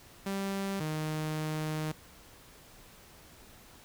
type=tone pair in turn; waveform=sawtooth; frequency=196 / 155 Hz; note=G3 / D#3; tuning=0 / -6 cents; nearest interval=major third; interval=406 cents; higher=first; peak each=-28 dBFS; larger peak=neither; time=0.26-0.8 / 0.8-1.92 s; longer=second; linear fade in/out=5 ms; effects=pink hiss -55 dBFS RMS until 3.84 s